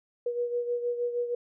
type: beating tone pair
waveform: sine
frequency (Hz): 481.1 / 487.5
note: B4 / B4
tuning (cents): -45 / -23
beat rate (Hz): 6.4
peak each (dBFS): -28 / -35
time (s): 0.26-1.35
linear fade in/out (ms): 5
effects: none